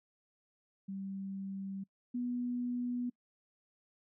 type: tone pair in turn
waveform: sine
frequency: 194.4 / 244.9 Hz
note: G3 / B3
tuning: -14 / -14 cents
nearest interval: major third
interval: 400 cents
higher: second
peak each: -38 / -33 dBFS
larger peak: second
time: 0.88-1.84 / 2.14-3.1 s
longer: neither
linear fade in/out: 10 ms
effects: noise-tail reverb RT60 0.1 s tail -25 dB re dry